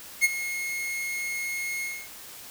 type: tone with ADSR envelope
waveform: 45% pulse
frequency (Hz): 2160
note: C#7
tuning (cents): -45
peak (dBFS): -15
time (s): 0.21-2.09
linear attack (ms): 34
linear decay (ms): 29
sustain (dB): -14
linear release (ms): 260
effects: white hiss -44 dBFS RMS until 2.5 s